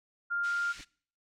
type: tone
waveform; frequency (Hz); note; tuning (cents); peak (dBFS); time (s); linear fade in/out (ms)
sine; 1400; F6; +4; -29; 0.3-0.73; 20
type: band-pass noise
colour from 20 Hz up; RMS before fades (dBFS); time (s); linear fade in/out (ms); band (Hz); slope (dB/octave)
pink; -49; 0.43-0.85; 20; 1700 to 7300; 24
type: noise with exponential growth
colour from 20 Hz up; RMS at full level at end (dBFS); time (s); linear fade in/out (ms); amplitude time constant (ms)
brown; -45; 0.71-0.81; 2; 20
effects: noise-tail reverb RT60 0.5 s tail -22 dB re dry